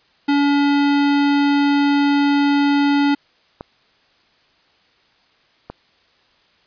square tone, 285 Hz, C#4, 48 cents sharp, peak -14 dBFS, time 0.28-3.15 s, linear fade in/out 10 ms
clicks, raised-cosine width 1 ms, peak -16 dBFS, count 2, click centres 3.609 / 5.7 s
effects white hiss -57 dBFS RMS until 6.66 s + resampled to 11025 Hz

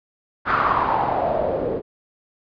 white noise with low-pass filter sweep, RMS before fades -21 dBFS, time 0.45-1.82 s, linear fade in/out 50 ms, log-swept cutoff 1400 to 430 Hz, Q 5.1, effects resampled to 11025 Hz

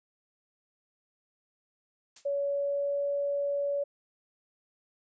blue noise with exponential decay, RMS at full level -41 dBFS, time 2.16-2.31 s, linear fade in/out 5 ms, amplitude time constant 31 ms
sine tone with pitch glide, 564 to 567.6 Hz, C#5 to C#5, +30 to +41 cents, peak -27 dBFS, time 2.25-3.84 s, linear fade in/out 10 ms, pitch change +11 cents, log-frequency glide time 2.37-3.06 s
effects resampled to 16000 Hz

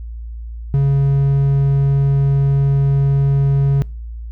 triangle tone, 138.59 Hz, C#3, in tune, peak -9 dBFS, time 0.74-3.82 s, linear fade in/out 0 ms, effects noise-tail reverb RT60 0.4 s tail -25 dB re dry + added 57 Hz sine -26 dBFS peak until 4.31 s

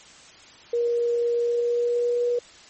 sine tone with pitch glide, 474.3 to 483.1 Hz, A#4 to B4, +30 to -38 cents, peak -20 dBFS, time 0.73-2.39 s, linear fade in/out 5 ms, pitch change +32 cents, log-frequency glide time 1.4-2.27 s, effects white hiss -48 dBFS RMS until 2.69 s + MP3 32 kbps

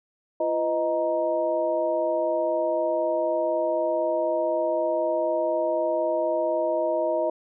sine tone cluster, 340.6 / 501 / 625 / 938 Hz, F4 / B4 / D#5 / A#5, -43 / +25 / +8 / +11 cents, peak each -30 / -31 / -23 / -32 dBFS, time 0.4-7.3 s, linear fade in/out 5 ms, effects none

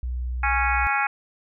sine tone with pitch glide, 61.74 to 62.49 Hz, B1 to B1, 0 to +21 cents, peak -25 dBFS, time 0.03-0.87 s, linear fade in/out 0 ms, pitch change +21 cents, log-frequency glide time 0.45-0.66 s
harmonic tone, 276.1 Hz, C#4, 7 cents flat, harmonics 3 / 4 / 5 / 6 / 7 / 8 / 9, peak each -25 / -31 / -26 / -28 / -32 / -29 / -29 dBFS, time 0.43-1.07 s, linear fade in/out 5 ms
effects none

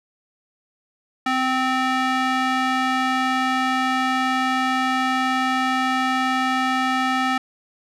square tone with band-pass filter, 259.5 Hz, C4, 14 cents flat, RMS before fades -21 dBFS, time 1.26-7.38 s, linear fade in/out 5 ms, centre 1500 Hz, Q 0.92, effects none

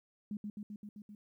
sine tone with echo, 208.1 Hz, G#3, 4 cents sharp, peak -36 dBFS, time 0.31-0.37 s, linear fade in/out 2 ms, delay 130 ms, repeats 6, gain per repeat -2 dB, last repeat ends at 1.15 s, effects 13-bit

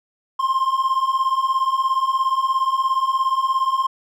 triangle beating tone pair, 1046.5 / 1063.5 Hz, C6 / C6, 0 / +28 cents, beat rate 17 Hz, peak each -20 / -17 dBFS, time 0.39-3.87 s, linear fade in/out 10 ms, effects none

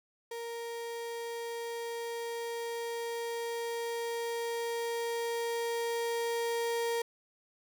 35% pulse tone with level ramp, 466.2 Hz, A#4, in tune, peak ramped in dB -36 to -28 dBFS, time 0.31-7.02 s, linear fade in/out 5 ms, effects none

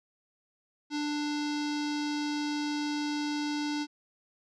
square tone with low-pass filter, 295.6 Hz, D4, 11 cents sharp, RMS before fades -32 dBFS, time 0.9-3.87 s, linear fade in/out 50 ms, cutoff 5000 Hz, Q 2.9, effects none

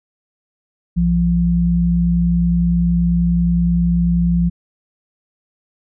sine tone pair together, 60.99 / 172.5 Hz, B1 / F3, -21 / -21 cents, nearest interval octave + tritone, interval 1800 cents, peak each -19 / -13 dBFS, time 0.96-4.5 s, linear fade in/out 20 ms, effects none

